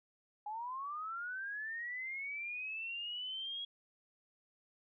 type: linear sweep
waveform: sine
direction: up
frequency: 820 to 3322 Hz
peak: -39 dBFS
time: 0.46-3.65 s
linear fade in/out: 5 ms
effects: none